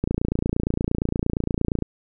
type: click train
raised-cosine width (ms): 3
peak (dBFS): -9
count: 52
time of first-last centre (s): 0.04-1.823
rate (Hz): 28.6
effects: none